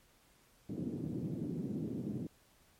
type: band-pass noise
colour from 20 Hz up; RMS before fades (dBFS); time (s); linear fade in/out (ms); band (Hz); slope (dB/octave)
white; -39; 0.69-2.27; 5; 120 to 300; 24
effects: pink hiss -67 dBFS RMS until 2.79 s + MP3 64 kbps